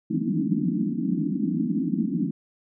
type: band-pass noise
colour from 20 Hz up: pink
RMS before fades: -25 dBFS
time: 0.1-2.31 s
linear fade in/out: 10 ms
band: 160 to 320 Hz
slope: 96 dB/octave
effects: none